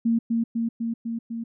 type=tone with echo; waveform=sine; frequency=230.1 Hz; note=A#3; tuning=22 cents flat; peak=-18 dBFS; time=0.05-0.19 s; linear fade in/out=10 ms; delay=250 ms; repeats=5; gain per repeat=-2 dB; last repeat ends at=1.44 s; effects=none